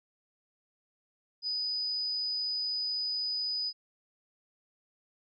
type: tone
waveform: sine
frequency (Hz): 4978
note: D#8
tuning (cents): 0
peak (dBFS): -30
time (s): 1.42-3.73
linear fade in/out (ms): 50
effects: none